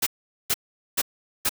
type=noise bursts; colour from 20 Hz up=white; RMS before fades=-22 dBFS; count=4; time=0.02-1.494 s; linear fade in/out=10 ms; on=46 ms; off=430 ms; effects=none